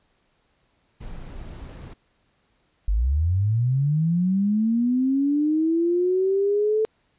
brown noise, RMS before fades -37 dBFS, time 1-1.94 s, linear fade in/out 10 ms
sine linear sweep, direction up, 46.25 to 440 Hz, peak -18 dBFS, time 2.88-6.85 s, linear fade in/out 0 ms
effects pink hiss -67 dBFS RMS until 7.18 s + resampled to 8000 Hz

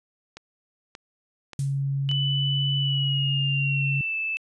click train, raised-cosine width 0.2 ms, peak -22 dBFS, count 4, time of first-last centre 0.37-2.114 s, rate 1.72 Hz
violet noise with exponential decay, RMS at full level -32 dBFS, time 1.59-1.83 s, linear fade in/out 2 ms, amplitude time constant 51 ms
sine tone, 138.2 Hz, C#3, 5 cents flat, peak -23 dBFS, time 1.59-4.01 s, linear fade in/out 2 ms
sine tone with pitch glide, 2987 to 2631 Hz, F#7 to E7, +16 to -4 cents, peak -25 dBFS, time 2.09-4.37 s, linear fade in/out 0 ms, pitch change -220 cents, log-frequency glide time 2.78-4.16 s
effects resampled to 22050 Hz

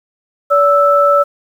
sine tone pair together, 573.2 / 1318.5 Hz, D5 / E6, -42 / 0 cents, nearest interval octave + major second, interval 1442 cents, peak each -10 dBFS, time 0.5-1.24 s, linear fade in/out 20 ms, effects 7-bit

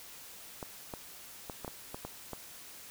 clicks, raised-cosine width 1 ms, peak -25 dBFS, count 8, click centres 0.628 / 0.938 / 1.498 / 1.647 / 1.679 / 1.945 / 2.05 / 2.333 s, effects white hiss -50 dBFS RMS until 2.9 s

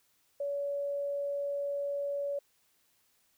sine tone, 567 Hz, C#5, 39 cents sharp, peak -31 dBFS, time 0.4-2.39 s, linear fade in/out 5 ms, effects white hiss -71 dBFS RMS until 3.37 s

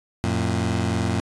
20% pulse tone pair together, 89.93 / 113.3 Hz, F#2 / A#2, -49 / -49 cents, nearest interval major third, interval 400 cents, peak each -19 dBFS, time 0.24-1.2 s, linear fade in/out 0 ms, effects resampled to 22050 Hz

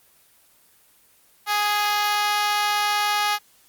5% pulse tone with high-pass filter, 415.3 Hz, G#4, in tune, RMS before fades -22 dBFS, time 1.46-3.39 s, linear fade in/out 50 ms, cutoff 930 Hz, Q 3.7, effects white hiss -57 dBFS RMS until 3.68 s + Opus 24 kbps

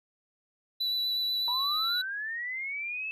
triangle tone with vibrato, 3960 Hz, B7, 4 cents sharp, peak -26 dBFS, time 0.8-2.02 s, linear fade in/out 10 ms, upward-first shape sine, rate 8.2 Hz, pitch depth 13 cents each way
sine linear sweep, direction up, 949 to 2637 Hz, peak -32 dBFS, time 1.48-3.11 s, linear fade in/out 0 ms
effects none

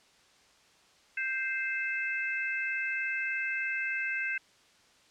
harmonic tone, 523.3 Hz, C5, in tune, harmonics 3 / 4 / 5, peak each -33 / -35 / -35 dBFS, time 1.17-4.38 s, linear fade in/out 5 ms, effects white hiss -62 dBFS RMS until 5.1 s + low-pass 6000 Hz 12 dB/octave

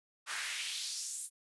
pink noise with high-pass filter sweep, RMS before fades -39 dBFS, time 0.26-1.3 s, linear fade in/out 50 ms, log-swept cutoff 1300 to 10000 Hz, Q 2.2, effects resampled to 24000 Hz

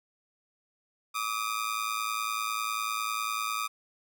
sawtooth ring-modulated tone, 1212 Hz, D#6, 46 cents flat, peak -23 dBFS, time 1.14-3.68 s, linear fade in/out 20 ms, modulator 55 Hz, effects none

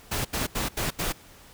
pink noise bursts, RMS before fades -28 dBFS, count 5, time 0.11-1.126 s, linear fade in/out 10 ms, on 140 ms, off 79 ms, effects pink hiss -51 dBFS RMS until 1.53 s

